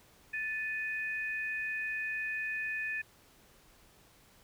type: tone pair together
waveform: sine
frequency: 1752.9 / 2489 Hz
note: A6 / D#7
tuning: -7 / 0 cents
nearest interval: tritone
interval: 607 cents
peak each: -35 / -37 dBFS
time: 0.33-3.02 s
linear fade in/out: 10 ms
effects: pink hiss -62 dBFS RMS until 4.43 s